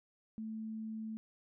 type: tone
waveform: sine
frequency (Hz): 220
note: A3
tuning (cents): 0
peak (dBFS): -39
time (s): 0.38-1.17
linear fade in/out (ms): 0
effects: none